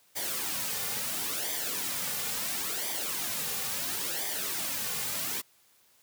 white noise with flanger, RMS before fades -33 dBFS, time 0.15-5.42 s, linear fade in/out 20 ms, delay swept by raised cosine 0.73 to 3.13 ms, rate 0.73 Hz, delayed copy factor -0.65, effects white hiss -64 dBFS RMS until 6.02 s + high-pass 60 Hz 12 dB/octave

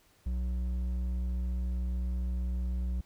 sine tone with hard clipping, 61.74 Hz, B1, in tune, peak -31 dBFS, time 0.26-3.01 s, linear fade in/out 5 ms, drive 6 dB, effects pink hiss -65 dBFS RMS until 3.05 s

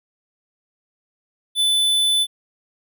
square tone, 3500 Hz, A7, 10 cents flat, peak -16 dBFS, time 1.55-2.27 s, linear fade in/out 50 ms, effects none

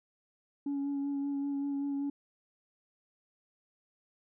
sine tone with vibrato, 280.9 Hz, C#4, 23 cents sharp, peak -29 dBFS, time 0.66-2.1 s, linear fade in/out 5 ms, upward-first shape sine, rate 5.2 Hz, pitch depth 17 cents each way, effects tanh soft clip ceiling -29 dBFS

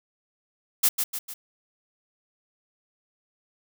blue noise with echo, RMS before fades -19 dBFS, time 0.83-0.89 s, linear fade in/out 10 ms, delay 150 ms, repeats 3, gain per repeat -6 dB, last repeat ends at 1.34 s, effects none

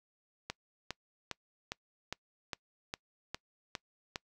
click train, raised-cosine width 0.2 ms, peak -19 dBFS, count 10, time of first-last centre 0.5-4.159 s, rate 2.46 Hz, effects noise-tail reverb RT60 0.1 s tail -25 dB re dry

